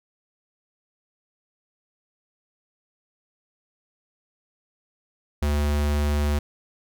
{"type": "tone", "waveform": "square", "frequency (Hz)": 73.42, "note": "D2", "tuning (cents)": 0, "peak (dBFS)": -21, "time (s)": [5.42, 6.39], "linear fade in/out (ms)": 5, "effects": []}